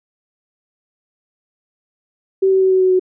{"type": "tone with pitch steps", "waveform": "sine", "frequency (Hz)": [383.9, 381, 378.2, 375.3, 372.5, 369.8], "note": ["G4", "G4", "F#4", "F#4", "F#4", "F#4"], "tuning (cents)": [-36, -49, 38, 25, 12, -1], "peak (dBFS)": -10, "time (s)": [2.42, 2.996], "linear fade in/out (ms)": 10, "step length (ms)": 96, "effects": []}